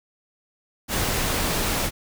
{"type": "noise", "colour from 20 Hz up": "pink", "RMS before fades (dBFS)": -24, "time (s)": [0.88, 1.91], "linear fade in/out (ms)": 50, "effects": []}